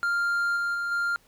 triangle tone with level steps, 1396.9 Hz, F6, in tune, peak -21 / -23 / -25 / -22 dBFS, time 0.03-1.16 s, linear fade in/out 0 ms, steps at 0.56 / 0.74 / 0.91 s, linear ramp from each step 10 ms, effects pink hiss -61 dBFS RMS until 1.27 s

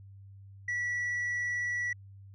sine tone, 1947 Hz, B6, 25 cents flat, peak -27 dBFS, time 0.68-1.93 s, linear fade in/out 5 ms, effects tanh soft clip ceiling -29 dBFS + added 98 Hz sine -48 dBFS peak until 2.34 s

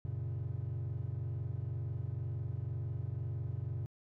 triangle chord, F# major, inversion none, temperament equal, 92.5 / 116.54 / 138.59 Hz, F#2 / A#2 / C#3, 0 / 0 / 0 cents, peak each -38 / -36 / -39 dBFS, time 0.05-3.86 s, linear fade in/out 0 ms, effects tanh soft clip ceiling -27 dBFS

